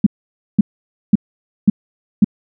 sine tone bursts, 206.6 Hz, G#3, 9 cents flat, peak -4 dBFS, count 5, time 0.04-2.245 s, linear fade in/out 5 ms, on 25 ms, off 520 ms, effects none

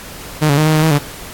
sawtooth tone with pitch steps, 153.4 / 141.9 / 154.2 / 156.4 / 154.6 / 159.6 / 144.8 Hz, D#3 / C#3 / D#3 / D#3 / D#3 / D#3 / D3, -24 / +41 / -15 / +9 / -11 / +44 / -24 cents, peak -6 dBFS, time 0.41-0.991 s, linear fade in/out 20 ms, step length 83 ms, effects pink hiss -32 dBFS RMS until 1.33 s + AAC 64 kbps

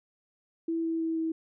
sine tone with pitch steps, 329.6 / 327.5 / 325.4 / 323.4 Hz, E4 / E4 / E4 / E4, 0 / -11 / -22 / -33 cents, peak -27 dBFS, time 0.68-1.32 s, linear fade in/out 5 ms, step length 160 ms, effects none

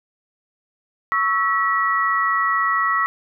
sine tone cluster, 1115 / 1311 / 1929 Hz, C#6 / E6 / B6, +10 / -10 / -41 cents, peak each -21 dBFS, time 1.12-3.06 s, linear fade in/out 0 ms, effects none

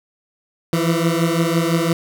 20% pulse beating tone pair, 164.4 / 170.3 Hz, E3 / F3, -4 / -43 cents, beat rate 5.9 Hz, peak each -13 / -15 dBFS, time 0.73-1.93 s, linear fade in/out 2 ms, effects none

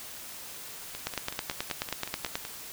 two click trains, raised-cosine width 0.2 ms, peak -12 / -19 dBFS, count 13 / 9, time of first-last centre 1.07-2.355 / 0.95-2.451 s, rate 9.34 / 5.33 Hz, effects white hiss -43 dBFS RMS until 2.72 s

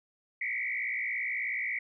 sine tone with frequency modulation, 2124 Hz, C7, 25 cents sharp, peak -30 dBFS, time 0.41-1.79 s, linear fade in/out 5 ms, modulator 58.4 Hz, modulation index 3.1, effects none

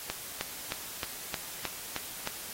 click train, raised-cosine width 0.2 ms, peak -14 dBFS, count 8, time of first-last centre 0.1-2.274 s, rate 3.22 Hz, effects white hiss -42 dBFS RMS until 2.53 s + AAC 48 kbps

